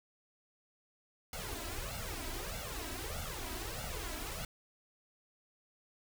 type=noise with flanger; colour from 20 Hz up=pink; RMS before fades=-41 dBFS; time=1.33-4.45 s; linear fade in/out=2 ms; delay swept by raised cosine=1.4 to 3.1 ms; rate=1.6 Hz; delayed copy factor=+1; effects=none